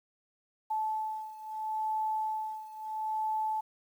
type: beating tone pair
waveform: sine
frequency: 869 / 869.75 Hz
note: A5 / A5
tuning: -22 / -20 cents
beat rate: 0.75 Hz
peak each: -33 / -36 dBFS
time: 0.7-3.61 s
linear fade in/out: 10 ms
effects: 10-bit